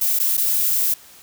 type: noise with dropouts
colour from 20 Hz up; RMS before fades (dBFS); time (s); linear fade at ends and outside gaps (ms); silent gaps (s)
violet; -19; 0.01-0.94; 5; 0.19-0.198 / 0.37-0.376
effects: white hiss -46 dBFS RMS until 1.22 s